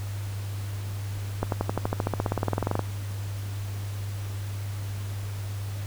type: accelerating click train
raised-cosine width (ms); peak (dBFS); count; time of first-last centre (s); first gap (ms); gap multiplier
1; -11; 23; 1.43-2.793; 92; 0.96
effects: added 100 Hz sine -30 dBFS peak until 5.86 s + pink hiss -44 dBFS RMS until 5.86 s